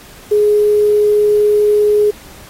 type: tone with quantisation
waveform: sine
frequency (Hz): 418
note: G#4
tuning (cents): +11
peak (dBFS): -8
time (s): 0.31-2.11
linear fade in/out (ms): 10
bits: 6
effects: pink hiss -39 dBFS RMS until 2.49 s + AAC 48 kbps